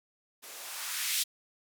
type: noise with band-pass filter sweep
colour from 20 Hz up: violet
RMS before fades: -35 dBFS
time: 0.42-1.24 s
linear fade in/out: 20 ms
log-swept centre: 340 to 3300 Hz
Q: 1.2
effects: none